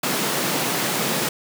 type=high-pass noise; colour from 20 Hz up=pink; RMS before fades=-23 dBFS; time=0.03-1.29 s; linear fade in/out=5 ms; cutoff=140 Hz; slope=48 dB/octave; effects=none